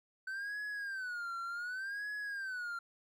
triangle tone with vibrato, 1519 Hz, F#6, 45 cents sharp, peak -36 dBFS, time 0.27-2.79 s, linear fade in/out 5 ms, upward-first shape sine, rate 0.67 Hz, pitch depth 180 cents each way, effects none

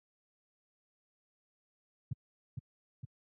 sine tone with echo, 123.47 Hz, B2, in tune, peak -30 dBFS, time 2.11-2.13 s, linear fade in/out 5 ms, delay 460 ms, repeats 2, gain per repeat -4 dB, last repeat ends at 3.05 s, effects high-pass 80 Hz 12 dB/octave

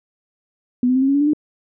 sine tone with pitch steps, 247.5 / 254.6 / 261.9 / 269.4 / 277.2 / 285.1 / 293.3 / 301.7 Hz, B3 / C4 / C4 / C#4 / C#4 / C#4 / D4 / D4, +4 / -47 / +2 / -49 / 0 / +49 / -2 / +47 cents, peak -13 dBFS, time 0.83-1.334 s, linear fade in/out 2 ms, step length 63 ms, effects none

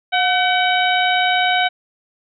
harmonic tone with a mistuned harmonic, 758 Hz, F#5, 42 cents sharp, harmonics 1 / 2 / 3 / 4 / 5, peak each -17 / -20 / -22 / -23 / -24 dBFS, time 0.12-1.69 s, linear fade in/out 20 ms, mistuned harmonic 1, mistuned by -77 cents, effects none

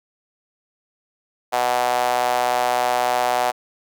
sawtooth tone with high-pass filter, 123.47 Hz, B2, in tune, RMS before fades -20 dBFS, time 1.52-3.52 s, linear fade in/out 20 ms, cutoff 720 Hz, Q 4.1, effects none

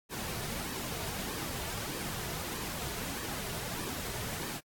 pink noise with flanger, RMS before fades -38 dBFS, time 0.09-4.61 s, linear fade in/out 50 ms, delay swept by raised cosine 1.4 to 3.8 ms, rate 1.6 Hz, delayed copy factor -0.55, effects AAC 64 kbps

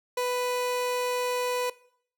30% pulse tone, 495.4 Hz, B4, 5 cents sharp, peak -23 dBFS, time 0.17-1.7 s, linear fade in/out 5 ms, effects noise-tail reverb RT60 0.6 s tail -20 dB re dry

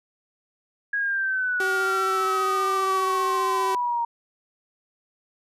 sine exponential sweep, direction down, 1657 to 932.3 Hz, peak -22 dBFS, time 0.93-4.05 s, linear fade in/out 5 ms
sawtooth tone with vibrato, 381.6 Hz, G4, 47 cents flat, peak -22 dBFS, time 1.6-3.75 s, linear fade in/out 2 ms, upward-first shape triangle, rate 15 Hz, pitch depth 13 cents each way
effects resampled to 32000 Hz

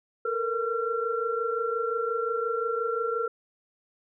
sine tone cluster, 448.6 / 474.3 / 1364 Hz, A4 / A#4 / F6, +34 / +30 / -41 cents, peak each -30 dBFS, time 0.25-3.28 s, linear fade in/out 5 ms, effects none

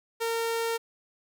sawtooth tone, 458.7 Hz, A#4, 28 cents flat, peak -23 dBFS, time 0.2-0.78 s, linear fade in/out 20 ms, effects none

